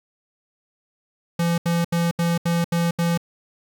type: tone bursts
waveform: square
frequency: 170 Hz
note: F3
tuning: 46 cents flat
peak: -19 dBFS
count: 7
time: 1.39-3.176 s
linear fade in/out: 5 ms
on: 190 ms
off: 76 ms
effects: 9-bit